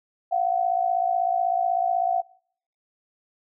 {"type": "tone pair together", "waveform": "sine", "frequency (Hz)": [694, 750.1], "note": ["F5", "F#5"], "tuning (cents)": [-11, 23], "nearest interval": "minor second", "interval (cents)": 134, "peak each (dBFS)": -23, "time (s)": [0.31, 2.22], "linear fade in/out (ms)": 20, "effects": ["noise-tail reverb RT60 0.6 s tail -24 dB re dry"]}